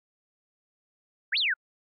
sine exponential two-way sweep, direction up then down, 1400 to 4600 to 1400 Hz, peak -23 dBFS, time 1.32-1.54 s, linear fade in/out 10 ms, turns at 1.38 s, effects AAC 64 kbps

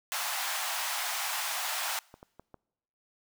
pink high-pass noise, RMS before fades -33 dBFS, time 0.12-1.99 s, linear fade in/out 0 ms, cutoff 690 Hz, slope 48 dB/octave
clicks, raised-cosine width 1 ms, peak -33 dBFS, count 4, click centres 2.141 / 2.229 / 2.396 / 2.543 s
effects noise-tail reverb RT60 1.0 s tail -26 dB re dry

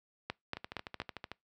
two click trains, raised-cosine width 0.3 ms, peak -19 / -24 dBFS, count 4 / 11, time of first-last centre 0.3-1.001 / 0.57-1.316 s, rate 4.28 / 13.4 Hz, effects noise-tail reverb RT60 0.2 s tail -25 dB re dry + high-pass 60 Hz 12 dB/octave

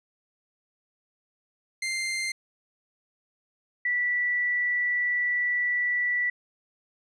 sawtooth / sine tone pair in turn, 2093 / 1960.4 Hz, C7 / B6, 0 / -13 cents, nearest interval minor second, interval 113 cents, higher first, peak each -24 / -23 dBFS, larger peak second, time 1.82-2.32 / 3.85-6.3 s, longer second, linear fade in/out 5 ms, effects resampled to 24000 Hz

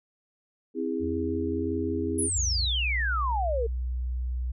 sine chord, C augmented, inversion none, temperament just, 261.6 / 327 / 408.8 Hz, C4 / E4 / G#4, 0 / -14 / -27 cents, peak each -31 dBFS, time 0.74-2.3 s, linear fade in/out 50 ms
sine tone with pitch glide, 85.3 to 87.29 Hz, F2 to F2, -40 to 0 cents, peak -33 dBFS, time 0.99-2.7 s, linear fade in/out 50 ms, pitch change +40 cents, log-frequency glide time 1.26-1.72 s
sine exponential sweep, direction down, 11000 to 435.9 Hz, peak -26 dBFS, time 2.18-3.67 s, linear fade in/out 10 ms
sine tone, 62 Hz, B1, 7 cents sharp, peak -27 dBFS, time 2.35-4.52 s, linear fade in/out 10 ms
effects none

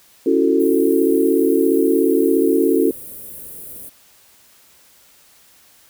sine chord, F# minor seventh, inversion second, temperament just, 277.5 / 333 / 370 / 444 Hz, C#4 / E4 / F#4 / A4, +2 / +18 / 0 / +16 cents, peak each -18 dBFS, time 0.26-2.91 s, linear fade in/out 5 ms
white band-stop noise, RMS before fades -35 dBFS, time 0.59-3.9 s, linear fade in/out 20 ms, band 570 to 9100 Hz, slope 48 dB/octave
effects white hiss -51 dBFS RMS until 5.89 s

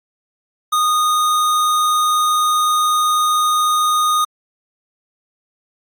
square tone, 1234 Hz, D#6, 15 cents flat, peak -14 dBFS, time 0.72-4.25 s, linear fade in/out 10 ms, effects AAC 64 kbps

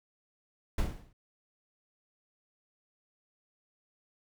brown noise with exponential decay, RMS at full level -25 dBFS, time 0.78-1.13 s, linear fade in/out 5 ms, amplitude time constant 75 ms, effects none

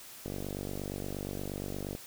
click train, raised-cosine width 2 ms, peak -24 dBFS, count 83, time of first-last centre 0.26-1.951 s, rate 48.5 Hz, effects white hiss -49 dBFS RMS until 2.06 s

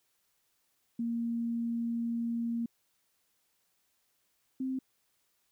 sine tone pair in turn, 233.1 / 261.6 Hz, A#3 / C4, 0 / 0 cents, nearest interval major second, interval 200 cents, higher second, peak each -30 / -31 dBFS, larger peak first, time 0.99-2.66 / 4.6-4.79 s, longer first, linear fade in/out 5 ms, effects white hiss -75 dBFS RMS until 5.51 s

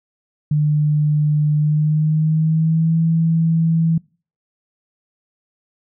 sine tone with pitch glide, 150 to 163.58 Hz, D3 to E3, +37 to -13 cents, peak -13 dBFS, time 0.51-3.98 s, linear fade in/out 5 ms, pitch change +150 cents, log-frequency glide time 1.57-2.97 s, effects noise-tail reverb RT60 0.4 s tail -25 dB re dry

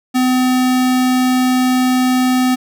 square tone, 254.3 Hz, C4, 49 cents flat, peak -12 dBFS, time 0.14-2.56 s, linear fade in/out 20 ms, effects none

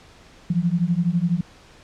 sine beating tone pair, 167.1 / 179.1 Hz, E3 / F3, +24 / +44 cents, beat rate 12 Hz, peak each -21 dBFS, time 0.5-1.41 s, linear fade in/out 5 ms, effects pink hiss -49 dBFS RMS until 1.83 s + low-pass 6000 Hz 12 dB/octave

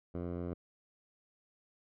10% pulse tone with low-pass filter, 87.4 Hz, F2, 2 cents sharp, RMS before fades -39 dBFS, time 0.14-0.54 s, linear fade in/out 10 ms, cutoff 760 Hz, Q 0.64, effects none

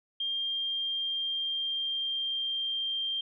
sine tone with pitch glide, 3200 to 3176 Hz, G7 to G7, +35 to +22 cents, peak -29 dBFS, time 0.2-3.21 s, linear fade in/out 5 ms, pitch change -13 cents, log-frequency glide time 0.33-3.02 s, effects none

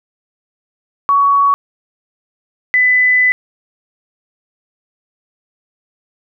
sine tone pair in turn, 1123 / 2001 Hz, C#6 / B6, +22 / +22 cents, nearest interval minor seventh, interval 1000 cents, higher second, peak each -8 dBFS, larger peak neither, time 1.09-1.54 / 2.74-3.32 s, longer second, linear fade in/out 0 ms, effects none

